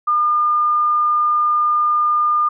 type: tone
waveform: sine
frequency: 1209 Hz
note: D6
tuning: 50 cents sharp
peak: -13 dBFS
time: 0.07-2.49 s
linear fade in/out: 10 ms
effects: none